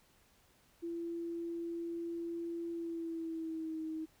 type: tone with pitch glide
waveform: sine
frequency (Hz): 337.9 to 317.1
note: E4 to D#4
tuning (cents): +43 to +33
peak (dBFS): -37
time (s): 0.82-4.06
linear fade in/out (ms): 20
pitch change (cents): -110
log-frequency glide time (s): 2.7-3.82
effects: pink hiss -68 dBFS RMS until 4.2 s